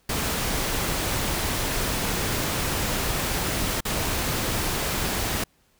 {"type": "noise with dropouts", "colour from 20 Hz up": "pink", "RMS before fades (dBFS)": -26, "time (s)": [0.09, 5.44], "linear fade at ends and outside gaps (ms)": 5, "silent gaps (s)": [3.807, 3.851], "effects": ["pink hiss -64 dBFS RMS until 5.79 s"]}